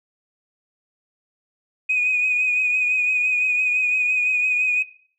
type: tone with vibrato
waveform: sine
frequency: 2489 Hz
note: D#7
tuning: in tune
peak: -16 dBFS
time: 1.89-4.83 s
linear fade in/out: 10 ms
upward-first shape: triangle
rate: 5.9 Hz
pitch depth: 37 cents each way
effects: noise-tail reverb RT60 0.5 s tail -18 dB re dry + tanh soft clip ceiling -12 dBFS